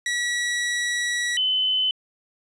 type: tone pair in turn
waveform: sawtooth / sine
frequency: 1932 / 3033 Hz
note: B6 / F#7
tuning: -39 / +42 cents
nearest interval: minor sixth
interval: 781 cents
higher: second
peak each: -19 dBFS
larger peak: neither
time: 0.06-1.37 / 1.37-1.91 s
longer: first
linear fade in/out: 2 ms
effects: resampled to 22050 Hz